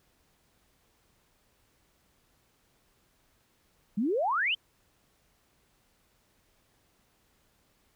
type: exponential sweep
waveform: sine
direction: up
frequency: 190 to 3214 Hz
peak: -25 dBFS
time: 3.97-4.55 s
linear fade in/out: 10 ms
effects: pink hiss -69 dBFS RMS until 7.95 s